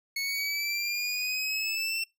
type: linear sweep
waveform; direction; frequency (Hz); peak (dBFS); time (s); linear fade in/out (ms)
25% pulse; up; 2195 to 2700; -25; 0.16-2.04; 5
effects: noise-tail reverb RT60 0.2 s tail -24 dB re dry

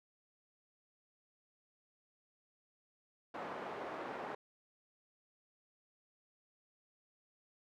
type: band-pass noise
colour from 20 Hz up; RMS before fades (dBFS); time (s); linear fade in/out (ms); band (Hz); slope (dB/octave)
pink; -44; 3.34-4.35; 5; 420 to 1200; 12
effects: none

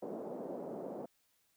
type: band-pass noise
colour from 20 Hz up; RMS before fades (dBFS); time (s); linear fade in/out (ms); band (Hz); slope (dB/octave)
white; -43; 0.02-1.06; 5; 200 to 610; 24
effects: white hiss -75 dBFS RMS until 1.56 s

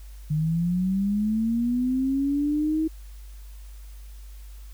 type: linear sweep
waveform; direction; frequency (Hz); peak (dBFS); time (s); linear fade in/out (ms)
sine; up; 149.7 to 320; -21; 0.3-2.88; 10
effects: added 50 Hz sine -39 dBFS peak until 4.73 s + white hiss -56 dBFS RMS until 4.73 s

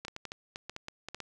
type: clicks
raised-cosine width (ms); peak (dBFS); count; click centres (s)
0.2; -22; 12; 0.05 / 0.082 / 0.164 / 0.253 / 0.319 / 0.559 / 0.696 / 0.764 / 0.884 / 1.086 / 1.146 / 1.203
effects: none

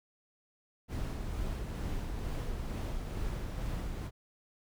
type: noise with tremolo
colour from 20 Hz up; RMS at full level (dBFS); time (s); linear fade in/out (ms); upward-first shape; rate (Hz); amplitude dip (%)
brown; -35; 0.88-4.11; 50; sine; 2.2; 30
effects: none

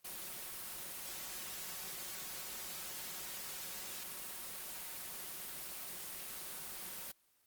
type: noise with comb filter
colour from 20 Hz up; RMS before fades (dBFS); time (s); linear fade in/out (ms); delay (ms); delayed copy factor
white; -45; 0.04-7.12; 10; 5.4; +0.5
effects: white hiss -73 dBFS RMS until 7.46 s + Opus 24 kbps

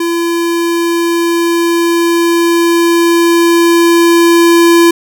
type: tone with level ramp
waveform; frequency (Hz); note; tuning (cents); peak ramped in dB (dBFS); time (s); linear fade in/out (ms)
square; 339.1; E4; +49; -12 to -4; 0-4.91; 5
effects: none

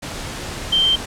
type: tone in noise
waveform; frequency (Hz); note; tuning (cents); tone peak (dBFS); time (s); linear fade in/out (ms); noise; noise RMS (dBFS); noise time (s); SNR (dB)
sine; 3136; G7; 0; -13; 0.72-0.96; 10; pink; -29; 0.02-1.06; +13
effects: low-pass 9000 Hz 12 dB/octave

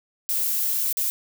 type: noise with dropouts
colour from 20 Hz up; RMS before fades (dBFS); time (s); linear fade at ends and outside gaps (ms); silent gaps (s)
violet; -24; 0.29-1.1; 0; 0.927-0.971
effects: none

